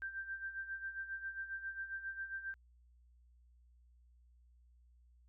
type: tone with tremolo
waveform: sine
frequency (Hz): 1572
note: G6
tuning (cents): +4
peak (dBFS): -38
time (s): 0.02-2.54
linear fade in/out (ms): 0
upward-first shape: sine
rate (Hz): 7.4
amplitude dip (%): 70
effects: added 60 Hz sine -63 dBFS peak until 5.28 s